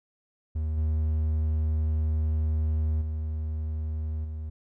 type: tone with level steps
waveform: triangle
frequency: 77.78 Hz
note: D#2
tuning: in tune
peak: -24 / -21 / -26 / -30 dBFS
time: 0.55-4.5 s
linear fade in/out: 10 ms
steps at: 0.77 / 3.01 / 4.24 s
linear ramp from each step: 10 ms
effects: none